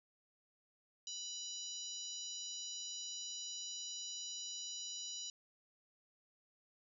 harmonic tone with a mistuned harmonic, 987.8 Hz, B5, in tune, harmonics 3 / 4 / 5 / 6 / 7, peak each -51 / -48 / -53 / -48 / -49 dBFS, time 1.07-5.3 s, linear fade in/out 2 ms, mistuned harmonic 6, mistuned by -49 cents, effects none

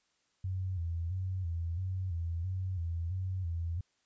sine tone with vibrato, 88.6 Hz, F2, 25 cents sharp, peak -32 dBFS, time 0.44-3.81 s, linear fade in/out 5 ms, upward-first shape square, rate 1.5 Hz, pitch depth 91 cents each way, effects white hiss -75 dBFS RMS until 4.05 s + resampled to 16000 Hz

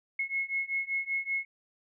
sine beating tone pair, 2173 / 2178.2 Hz, C#7 / C#7, -35 / -31 cents, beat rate 5.2 Hz, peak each -33 / -32 dBFS, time 0.19-1.45 s, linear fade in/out 5 ms, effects none

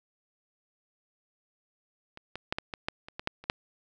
clicks, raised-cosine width 0.3 ms, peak -28 / -21 / -12 / -15 / -19 / -13 / -27 / -20 / -12 / -30 / -9 dBFS, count 11, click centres 2.174 / 2.356 / 2.525 / 2.585 / 2.738 / 2.885 / 3.085 / 3.195 / 3.274 / 3.44 / 3.499 s, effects none

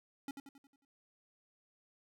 square tone with echo, 277.2 Hz, C#4, in tune, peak -40 dBFS, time 0.28-0.31 s, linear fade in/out 2 ms, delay 90 ms, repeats 6, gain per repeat -6 dB, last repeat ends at 0.85 s, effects none

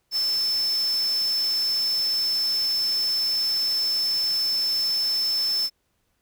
sine tone in noise, 5280 Hz, E8, 2 cents sharp, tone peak -21 dBFS, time 0.11-5.7 s, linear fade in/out 50 ms, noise white, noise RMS -38 dBFS, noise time 0.11-5.7 s, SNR +14 dB, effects pink hiss -72 dBFS RMS until 6.21 s

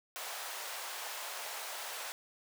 pink high-pass noise, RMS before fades -42 dBFS, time 0.16-2.12 s, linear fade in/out 0 ms, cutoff 610 Hz, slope 24 dB/octave, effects none

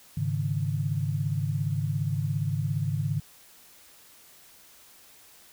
sine chord, Ab suspended fourth, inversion none, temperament just, 103.83 / 138.43 / 155.74 Hz, Ab2 / Db3 / Eb3, 0 / -2 / +2 cents, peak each -30 / -29 / -30 dBFS, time 0.17-3.2 s, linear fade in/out 5 ms, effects white hiss -54 dBFS RMS until 5.52 s

